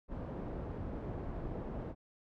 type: low-pass noise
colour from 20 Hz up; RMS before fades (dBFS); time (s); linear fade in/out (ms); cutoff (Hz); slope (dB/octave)
pink; -41; 0.08-1.95; 50; 660; 12
effects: none